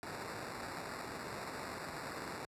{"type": "noise with sample-and-hold", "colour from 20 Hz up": "white", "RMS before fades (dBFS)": -44, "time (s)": [0.03, 2.45], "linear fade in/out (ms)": 0, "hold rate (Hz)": 3150, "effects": ["high-pass 80 Hz 12 dB/octave", "low-pass 12000 Hz 12 dB/octave"]}